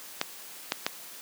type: clicks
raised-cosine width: 0.2 ms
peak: -8 dBFS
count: 3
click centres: 0.214 / 0.721 / 0.865 s
effects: white hiss -45 dBFS RMS until 1.21 s + high-pass 200 Hz 12 dB/octave